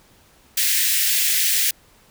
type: high-pass noise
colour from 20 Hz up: white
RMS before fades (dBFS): -19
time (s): 0.57-1.71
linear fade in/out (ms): 5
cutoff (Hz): 1700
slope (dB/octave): 48
effects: pink hiss -54 dBFS RMS until 2.1 s